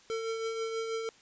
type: tone with tremolo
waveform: square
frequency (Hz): 450.3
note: A4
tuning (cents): +40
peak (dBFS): -31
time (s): 0.1-1.09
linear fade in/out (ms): 0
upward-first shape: triangle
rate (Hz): 6.2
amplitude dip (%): 45
effects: white hiss -59 dBFS RMS until 1.21 s + resampled to 16000 Hz